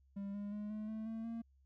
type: tone with pitch steps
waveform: triangle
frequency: 199 / 203.8 / 208.7 / 213.7 / 218.8 / 224 / 229.4 Hz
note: G3 / G#3 / G#3 / G#3 / A3 / A3 / A#3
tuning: +26 / -32 / +9 / +50 / -9 / +31 / -28 cents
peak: -38 dBFS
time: 0.16-1.42 s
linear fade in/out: 10 ms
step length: 180 ms
effects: added 67 Hz sine -66 dBFS peak until 1.65 s